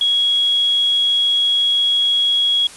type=tone; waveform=sine; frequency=3322 Hz; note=G#7; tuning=in tune; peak=-13 dBFS; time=0.01-2.67 s; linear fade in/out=2 ms; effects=white hiss -38 dBFS RMS until 2.76 s + resampled to 24000 Hz